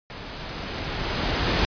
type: noise with level ramp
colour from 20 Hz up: pink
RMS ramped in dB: -38 to -21 dBFS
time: 0.1-1.65 s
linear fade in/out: 0 ms
effects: resampled to 11025 Hz